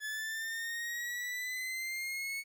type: exponential sweep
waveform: 40% pulse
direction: up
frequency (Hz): 1715 to 2217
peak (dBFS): -35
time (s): 0-2.44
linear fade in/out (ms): 50
effects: 12-bit